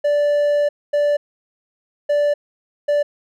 triangle tone bursts at uneven times, 584 Hz, D5, 10 cents flat, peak -12 dBFS, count 4, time 0.04-0.69 / 0.93-1.17 / 2.09-2.34 / 2.88-3.03 s, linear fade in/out 10 ms, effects none

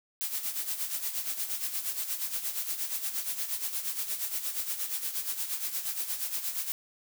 blue noise with tremolo, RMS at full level -31 dBFS, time 0.21-6.72 s, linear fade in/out 0 ms, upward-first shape sine, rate 8.5 Hz, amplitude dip 65%, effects none

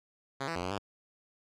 5% pulse tone with pitch steps, 136.1 / 165.8 / 88.2 / 91.4 / 101 Hz, C#3 / E3 / F2 / F#2 / G#2, -31 / +10 / +18 / -21 / -48 cents, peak -22 dBFS, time 0.4-0.785 s, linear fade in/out 10 ms, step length 77 ms, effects low-pass 6000 Hz 12 dB/octave

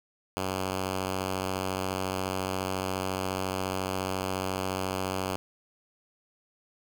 5% pulse tone, 94.3 Hz, F#2, 33 cents sharp, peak -18 dBFS, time 0.37-5.36 s, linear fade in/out 0 ms, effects none

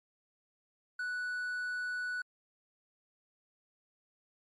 triangle tone, 1480 Hz, F#6, in tune, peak -32 dBFS, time 0.99-2.22 s, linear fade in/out 5 ms, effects MP3 48 kbps

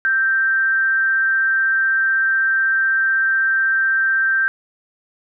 sine tone with frequency modulation, 1571 Hz, G6, 3 cents sharp, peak -14 dBFS, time 0.05-4.48 s, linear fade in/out 0 ms, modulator 246 Hz, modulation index 0.24, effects none

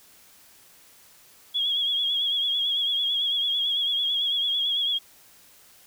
sine tone with vibrato, 3322 Hz, G#7, in tune, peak -22 dBFS, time 1.54-4.99 s, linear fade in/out 20 ms, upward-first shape triangle, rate 9 Hz, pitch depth 62 cents each way, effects white hiss -54 dBFS RMS until 5.86 s

